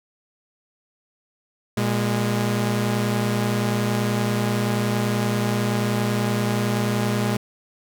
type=tone pair together; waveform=sawtooth; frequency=118.1 / 205.7 Hz; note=A#2 / G#3; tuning=+23 / -16 cents; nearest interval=minor seventh; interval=961 cents; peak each=-19 dBFS; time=1.77-7.37 s; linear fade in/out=5 ms; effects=none